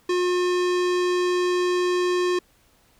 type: tone with low-pass filter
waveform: square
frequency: 358.8 Hz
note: F4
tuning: 47 cents sharp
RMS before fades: -22 dBFS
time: 0.09-2.39 s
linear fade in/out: 5 ms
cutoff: 6000 Hz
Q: 0.79
effects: pink hiss -60 dBFS RMS until 2.99 s